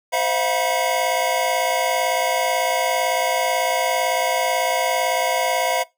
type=tone cluster; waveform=square; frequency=520 / 656 / 714 / 968 / 2181 Hz; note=C5 / E5 / F5 / B5 / C#7; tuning=-11 / -9 / +38 / -35 / -29 cents; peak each=-27 / -24 / -25 / -25 / -29 dBFS; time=0.12-5.84 s; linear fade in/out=20 ms; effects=noise-tail reverb RT60 0.2 s tail -22 dB re dry